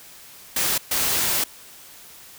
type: noise bursts at uneven times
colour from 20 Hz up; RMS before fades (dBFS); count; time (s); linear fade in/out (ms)
white; -22; 2; 0.56-0.78 / 0.91-1.44; 5
effects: white hiss -45 dBFS RMS until 2.38 s